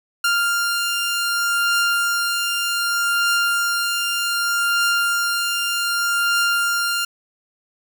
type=beating tone pair; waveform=sawtooth; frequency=1396.9 / 1397.55 Hz; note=F6 / F6; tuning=0 / +1 cents; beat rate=0.65 Hz; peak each=-15 / -23 dBFS; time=0.24-7.05 s; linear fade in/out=5 ms; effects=none